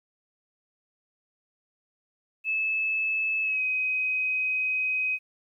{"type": "tone with pitch glide", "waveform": "sine", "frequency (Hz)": [2608, 2521], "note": ["E7", "D#7"], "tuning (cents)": [-19, 22], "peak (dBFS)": -24, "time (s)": [2.44, 5.19], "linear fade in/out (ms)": 50, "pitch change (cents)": -59, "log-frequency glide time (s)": [3.42, 3.62], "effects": ["11-bit"]}